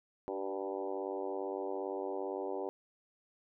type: harmonic tone with a mistuned harmonic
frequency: 97.6 Hz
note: G2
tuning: 7 cents flat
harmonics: 3 / 4 / 5 / 6 / 7 / 8 / 9 / 10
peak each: -45 / -39 / -42 / -43 / -49 / -46 / -48 / -52 dBFS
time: 0.28-2.69 s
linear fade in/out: 0 ms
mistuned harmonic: 4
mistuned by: -28 cents
effects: none